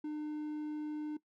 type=tone; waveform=triangle; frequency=302.2 Hz; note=D4; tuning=50 cents sharp; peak=-34 dBFS; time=0.04-1.17 s; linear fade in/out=5 ms; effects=noise-tail reverb RT60 0.1 s tail -18 dB re dry